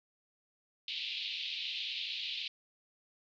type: band-pass noise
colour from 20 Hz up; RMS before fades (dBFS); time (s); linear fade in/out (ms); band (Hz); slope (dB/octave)
white; -39; 0.88-2.48; 2; 2500 to 4100; 48
effects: none